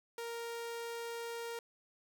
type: tone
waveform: sawtooth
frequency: 466.2 Hz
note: A#4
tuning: in tune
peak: -36 dBFS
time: 0.18-1.59 s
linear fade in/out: 2 ms
effects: none